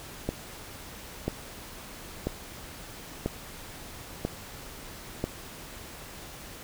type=click train; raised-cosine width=2 ms; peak=-14 dBFS; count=6; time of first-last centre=0.29-5.24 s; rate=1.01 Hz; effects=pink hiss -44 dBFS RMS until 6.63 s